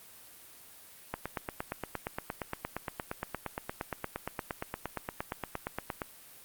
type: click train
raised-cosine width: 0.5 ms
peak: -18 dBFS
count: 43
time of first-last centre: 1.14-6.018 s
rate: 8.61 Hz
effects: white hiss -53 dBFS RMS until 6.44 s + Opus 32 kbps